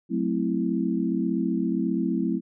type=chord; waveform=sine; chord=F# half-diminished seventh; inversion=none; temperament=equal; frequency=185 / 220 / 261.6 / 329.6 Hz; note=F#3 / A3 / C4 / E4; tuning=0 / 0 / 0 / 0 cents; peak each=-28 dBFS; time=0.09-2.41 s; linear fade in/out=50 ms; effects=none